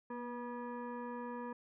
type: tone with frequency modulation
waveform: sine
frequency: 240 Hz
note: B3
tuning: 49 cents flat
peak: -40 dBFS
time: 0.1-1.53 s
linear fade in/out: 5 ms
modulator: 727 Hz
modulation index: 1.3
effects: none